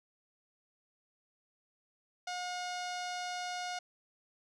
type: tone with low-pass filter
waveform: sawtooth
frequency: 720 Hz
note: F#5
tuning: 47 cents flat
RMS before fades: -39 dBFS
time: 2.27-3.79 s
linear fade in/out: 5 ms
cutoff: 5700 Hz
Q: 1.9
effects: none